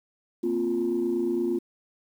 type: chord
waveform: sine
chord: Bb suspended second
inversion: none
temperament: equal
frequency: 233.1 / 261.6 / 349.2 Hz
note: Bb3 / C4 / F4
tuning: 0 / 0 / 0 cents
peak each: -30 / -30 / -24 dBFS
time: 0.43-1.59 s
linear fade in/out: 10 ms
effects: tanh soft clip ceiling -17 dBFS + 9-bit